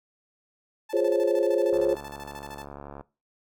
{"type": "tone with tremolo", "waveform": "sawtooth", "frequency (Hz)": 876, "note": "A5", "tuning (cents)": -8, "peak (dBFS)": -35, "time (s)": [0.89, 2.65], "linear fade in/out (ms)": 10, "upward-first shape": "square", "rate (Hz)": 13, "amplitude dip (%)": 75}
{"type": "chord", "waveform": "sine", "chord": "Db major seventh", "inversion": "first", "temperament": "equal", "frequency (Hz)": [349.2, 415.3, 523.3, 554.4], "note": ["F4", "Ab4", "C5", "Db5"], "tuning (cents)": [0, 0, 0, 0], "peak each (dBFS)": -26, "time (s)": [0.93, 1.95], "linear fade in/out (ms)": 10}
{"type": "click train", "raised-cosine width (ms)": 1, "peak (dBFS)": -26, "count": 92, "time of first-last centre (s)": [1.73, 3.01], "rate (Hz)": 71.1}
{"effects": ["noise-tail reverb RT60 0.3 s tail -20 dB re dry"]}